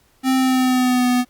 square tone with pitch glide, 261.6 to 247.9 Hz, C4 to B3, 0 to +7 cents, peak -15 dBFS, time 0.23-1.25 s, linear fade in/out 50 ms, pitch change -93 cents, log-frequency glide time 0.36-1.07 s, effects pink hiss -58 dBFS RMS until 1.29 s + Opus 48 kbps

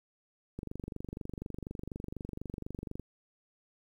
click train, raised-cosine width 3 ms, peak -26 dBFS, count 59, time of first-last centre 0.59-2.997 s, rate 24.1 Hz, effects 10-bit

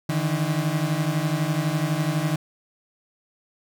35% pulse beating tone pair, 148.7 / 160.7 Hz, D3 / E3, +22 / -44 cents, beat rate 12 Hz, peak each -23 dBFS, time 0.09-2.36 s, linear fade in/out 5 ms, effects none

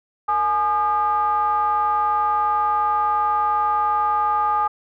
triangle ring-modulated tone, 188.6 Hz, F#3, 33 cents sharp, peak -12 dBFS, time 0.28-4.68 s, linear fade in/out 10 ms, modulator 1030 Hz, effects none

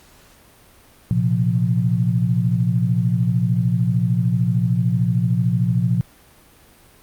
sine chord, Bb suspended second, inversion none, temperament equal with one note detuned, 116.54 / 129.83 / 174.61 Hz, Bb2 / C3 / F3, 0 / -13 / 0 cents, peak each -19 / -21 / -20 dBFS, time 1.11-6.01 s, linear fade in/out 0 ms, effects pink hiss -50 dBFS RMS until 7.02 s + Opus 48 kbps

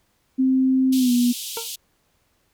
sine tone with pitch glide, 261.6 to 242.7 Hz, C4 to B3, 0 to -30 cents, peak -15 dBFS, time 0.38-1.33 s, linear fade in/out 20 ms, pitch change -130 cents, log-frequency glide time 0.97-1.12 s
pink band-pass noise, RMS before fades -32 dBFS, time 0.92-1.76 s, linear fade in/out 10 ms, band 2900 to 16000 Hz, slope 48 dB/octave
25% pulse tone with exponential decay, 458.6 Hz, A#4, 28 cents flat, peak -21 dBFS, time 1.57-1.7 s, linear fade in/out 1 ms, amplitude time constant 27 ms
effects pink hiss -66 dBFS RMS until 2.53 s

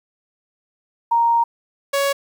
sine / sawtooth tone pair in turn, 932.3 / 558.1 Hz, A#5 / C#5, 0 / +12 cents, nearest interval major sixth, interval 888 cents, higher first, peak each -13 dBFS, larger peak neither, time 1.11-1.44 / 1.93-2.13 s, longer first, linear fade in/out 10 ms, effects 9-bit

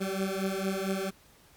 20% pulse beating tone pair, 190.4 / 194.8 Hz, F#3 / G3, +50 / -11 cents, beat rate 4.4 Hz, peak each -27 dBFS, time 0-1.11 s, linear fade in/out 20 ms, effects pink hiss -59 dBFS RMS until 1.56 s + MP3 96 kbps

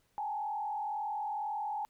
sine tone with frequency modulation, 839 Hz, G#5, 17 cents sharp, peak -33 dBFS, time 0.18-1.85 s, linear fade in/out 0 ms, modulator 42 Hz, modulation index 0.98, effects pink hiss -73 dBFS RMS until 1.89 s

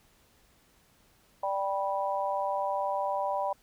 harmonic tone, 196 Hz, G3, in tune, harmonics 3 / 4 / 5, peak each -32 / -32 / -32 dBFS, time 1.43-3.53 s, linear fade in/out 5 ms, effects pink hiss -64 dBFS RMS until 3.62 s

